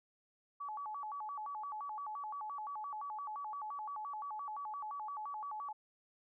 sine tone with vibrato, 987.8 Hz, B5, in tune, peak -40 dBFS, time 0.6-5.73 s, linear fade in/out 10 ms, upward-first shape square, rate 5.8 Hz, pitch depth 250 cents each way, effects none

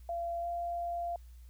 sine tone with pitch glide, 684 to 691.1 Hz, F5 to F5, -36 to -18 cents, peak -33 dBFS, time 0.09-1.16 s, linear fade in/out 2 ms, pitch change +18 cents, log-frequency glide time 0.41-0.46 s, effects added 60 Hz sine -49 dBFS peak until 1.49 s + white hiss -69 dBFS RMS until 1.49 s

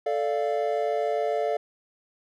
triangle chord, D minor, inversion second, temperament equal with one note detuned, 440 / 587.3 / 694.4 Hz, A4 / D5 / F5, 0 / 0 / -10 cents, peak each -26 dBFS, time 0.06-1.57 s, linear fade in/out 5 ms, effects none

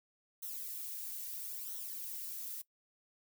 violet noise with flanger, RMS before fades -43 dBFS, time 0.42-2.62 s, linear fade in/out 10 ms, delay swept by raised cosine 0.41 to 2.81 ms, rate 0.76 Hz, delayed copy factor -0.8, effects noise-tail reverb RT60 0.1 s tail -19 dB re dry

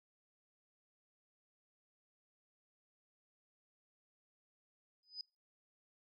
sine tone with exponential growth, 4995 Hz, D#8, 6 cents sharp, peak -38 dBFS, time 5.03-5.21 s, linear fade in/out 2 ms, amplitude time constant 37 ms, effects noise-tail reverb RT60 0.3 s tail -25 dB re dry

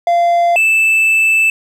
triangle tone pair in turn, 690 / 2637 Hz, F5 / E7, -21 / 0 cents, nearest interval octave + major seventh, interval 2321 cents, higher second, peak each -7 dBFS, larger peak neither, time 0.07-0.56 / 0.56-1.5 s, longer second, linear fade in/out 2 ms, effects none

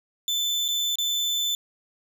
35% pulse tone with dropouts, 3523 Hz, A7, 1 cent sharp, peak -21 dBFS, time 0.28-1.55 s, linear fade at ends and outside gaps 1 ms, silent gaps 0.681-0.686 / 0.956-0.985 s, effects none

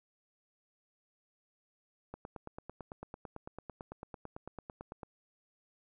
click train, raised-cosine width 1 ms, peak -29 dBFS, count 27, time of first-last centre 2.14-5.032 s, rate 8.99 Hz, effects none

